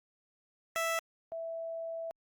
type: tone pair in turn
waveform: 15% pulse / sine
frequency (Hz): 659.3 / 659.3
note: E5 / E5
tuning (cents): 0 / 0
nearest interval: unison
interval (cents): 0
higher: neither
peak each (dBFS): -24 / -36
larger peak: first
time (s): 0.76-0.99 / 1.32-2.11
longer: second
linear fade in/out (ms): 0
effects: Opus 48 kbps